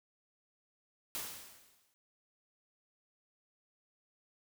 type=noise with exponential decay; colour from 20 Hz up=white; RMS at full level=-38 dBFS; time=1.15-1.94 s; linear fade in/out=0 ms; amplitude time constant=170 ms; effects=none